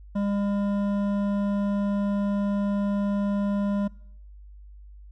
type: tone with hard clipping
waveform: sine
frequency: 201.7 Hz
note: G3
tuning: 50 cents sharp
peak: -25 dBFS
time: 0.15-3.88 s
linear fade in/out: 10 ms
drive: 11 dB
effects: noise-tail reverb RT60 0.7 s tail -24 dB re dry + added 50 Hz sine -43 dBFS peak until 5.11 s